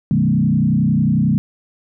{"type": "tone with frequency modulation", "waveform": "sine", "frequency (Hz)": 182.5, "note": "F#3", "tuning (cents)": -24, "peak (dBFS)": -12, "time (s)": [0.11, 1.38], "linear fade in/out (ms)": 0, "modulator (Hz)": 31.1, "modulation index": 1.8, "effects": []}